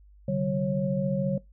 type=tone cluster; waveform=sine; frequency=133 / 147.1 / 191.7 / 547 Hz; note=C3 / D3 / G3 / C#5; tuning=+29 / +3 / -38 / -23 cents; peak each=-36 / -29 / -28 / -29 dBFS; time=0.28-1.38 s; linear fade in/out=5 ms; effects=noise-tail reverb RT60 0.2 s tail -22 dB re dry + added 50 Hz sine -51 dBFS peak until 1.52 s